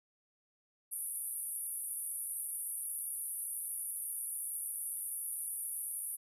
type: band-pass noise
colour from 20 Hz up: white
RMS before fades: -40 dBFS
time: 0.91-6.17 s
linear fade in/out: 20 ms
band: 9400 to 12000 Hz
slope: 96 dB/octave
effects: none